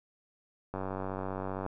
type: click train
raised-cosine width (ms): 1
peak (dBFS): -22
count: 89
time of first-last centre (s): 0.74-1.663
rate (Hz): 95.3
effects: none